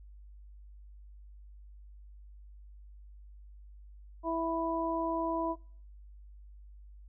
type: harmonic tone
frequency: 329.6 Hz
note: E4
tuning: in tune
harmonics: 1 / 2 / 3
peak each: -34 / -34 / -34 dBFS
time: 4.23-5.56 s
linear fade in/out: 50 ms
effects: noise-tail reverb RT60 0.5 s tail -26 dB re dry + added 50 Hz sine -49 dBFS peak until 7.08 s